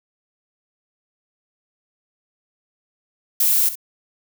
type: noise with echo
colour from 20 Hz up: violet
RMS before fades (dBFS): -17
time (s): 3.4-3.69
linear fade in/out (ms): 5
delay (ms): 65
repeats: 1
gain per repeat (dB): -13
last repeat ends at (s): 3.755
effects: none